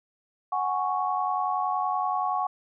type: chord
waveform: sine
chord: F# suspended second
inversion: none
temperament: equal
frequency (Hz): 740 / 830.6 / 1108.7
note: F#5 / G#5 / C#6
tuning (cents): 0 / 0 / 0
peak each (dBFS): -28 / -30 / -28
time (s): 0.52-2.47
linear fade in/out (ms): 5
effects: none